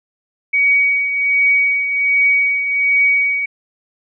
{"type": "tone with tremolo", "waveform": "sine", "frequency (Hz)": 2256, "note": "C#7", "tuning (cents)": 30, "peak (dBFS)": -9, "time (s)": [0.53, 3.46], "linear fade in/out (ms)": 10, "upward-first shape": "triangle", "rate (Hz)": 1.3, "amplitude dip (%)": 60, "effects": []}